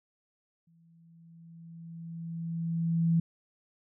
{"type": "tone with exponential growth", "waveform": "sine", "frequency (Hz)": 166.2, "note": "E3", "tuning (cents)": 15, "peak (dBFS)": -21, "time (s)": [0.67, 3.2], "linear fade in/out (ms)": 5, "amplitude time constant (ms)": 550, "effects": []}